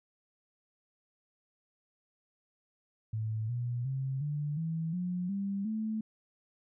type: tone with pitch steps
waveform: sine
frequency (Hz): 109.8 / 121.13 / 133.63 / 147.41 / 162.62 / 179.4 / 197.91 / 218.3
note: A2 / B2 / C3 / D3 / E3 / F3 / G3 / A3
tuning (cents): -3 / -33 / +37 / +7 / -23 / +47 / +17 / -13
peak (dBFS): -31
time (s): 3.13-6.01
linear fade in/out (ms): 5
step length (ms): 360
effects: none